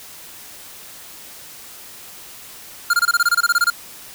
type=tone bursts; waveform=square; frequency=1404 Hz; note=F6; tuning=9 cents sharp; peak=-13 dBFS; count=14; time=2.9-3.702 s; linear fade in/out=5 ms; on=35 ms; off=24 ms; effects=white hiss -39 dBFS RMS until 4.14 s